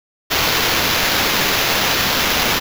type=noise with sample-and-hold; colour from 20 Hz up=blue; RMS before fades=-17 dBFS; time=0.3-2.6 s; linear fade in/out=20 ms; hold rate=8820 Hz; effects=none